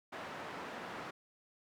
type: band-pass noise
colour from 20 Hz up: white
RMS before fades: -45 dBFS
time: 0.12-1.11 s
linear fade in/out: 10 ms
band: 150 to 1400 Hz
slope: 12 dB/octave
effects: none